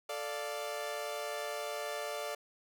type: chord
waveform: sawtooth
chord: D minor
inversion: second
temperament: equal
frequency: 440 / 587.3 / 698.5 Hz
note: A4 / D5 / F5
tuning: 0 / 0 / 0 cents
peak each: -39 / -35 / -39 dBFS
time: 0.09-2.35 s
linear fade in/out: 5 ms
effects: none